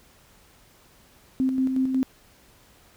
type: tone with tremolo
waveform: sine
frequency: 261.6 Hz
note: C4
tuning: in tune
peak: -19 dBFS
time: 1.4-2.03 s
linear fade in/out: 0 ms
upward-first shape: square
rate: 5.5 Hz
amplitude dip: 40%
effects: pink hiss -56 dBFS RMS until 2.96 s